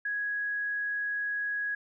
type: tone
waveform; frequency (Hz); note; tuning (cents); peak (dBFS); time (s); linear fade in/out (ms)
sine; 1664; G#6; +3; -29; 0.05-1.75; 5
effects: none